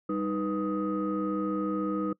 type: tone cluster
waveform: sine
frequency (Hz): 197.4 / 311.3 / 490.8 / 1253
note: G3 / D#4 / B4 / D#6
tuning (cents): +12 / +1 / -11 / +12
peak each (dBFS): -32 / -29 / -34 / -35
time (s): 0.09-2.13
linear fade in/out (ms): 5
effects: noise-tail reverb RT60 0.1 s tail -23 dB re dry + tanh soft clip ceiling -20 dBFS